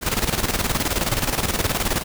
pink noise with tremolo, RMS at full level -20 dBFS, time 0.01-2.04 s, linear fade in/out 50 ms, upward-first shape square, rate 19 Hz, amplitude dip 65%, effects none

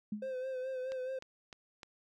sine tone with exponential decay, 210 Hz, G#3, 19 cents sharp, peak -32 dBFS, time 0.12-0.35 s, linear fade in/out 5 ms, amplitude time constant 48 ms
triangle tone with vibrato, 518 Hz, C5, 17 cents flat, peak -34 dBFS, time 0.22-1.19 s, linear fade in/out 5 ms, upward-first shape sine, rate 4.7 Hz, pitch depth 39 cents each way
click train, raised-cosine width 0.2 ms, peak -30 dBFS, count 4, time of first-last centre 0.92-1.832 s, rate 3.29 Hz
effects none

